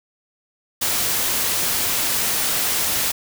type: noise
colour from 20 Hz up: white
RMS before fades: -21 dBFS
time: 0.81-3.12 s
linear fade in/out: 10 ms
effects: none